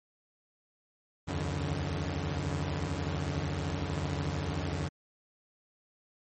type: tone cluster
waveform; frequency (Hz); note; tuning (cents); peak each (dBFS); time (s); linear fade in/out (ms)
sawtooth; 70.4 / 79.4 / 90.3 / 142 / 155.3; C#2 / D#2 / F#2 / C#3 / D#3; +27 / +36 / -42 / +42 / -3; -37 / -38 / -31 / -32 / -35; 1.27-4.89; 20
effects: MP3 32 kbps